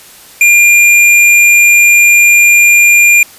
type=tone with tanh clipping; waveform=sine; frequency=2400 Hz; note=D7; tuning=37 cents sharp; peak=-4 dBFS; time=0.41-3.23 s; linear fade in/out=2 ms; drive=15 dB; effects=white hiss -36 dBFS RMS until 3.38 s + resampled to 32000 Hz